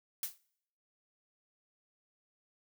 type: noise with exponential decay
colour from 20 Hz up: blue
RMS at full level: -32 dBFS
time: 0.23-0.38 s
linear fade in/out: 2 ms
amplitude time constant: 32 ms
effects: noise-tail reverb RT60 0.7 s tail -24 dB re dry